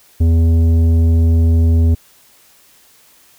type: tone with tanh clipping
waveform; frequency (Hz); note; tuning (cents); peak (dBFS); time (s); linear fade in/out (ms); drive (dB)
sine; 82.41; E2; 0; -10; 0.2-1.95; 10; 10
effects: white hiss -49 dBFS RMS until 3.38 s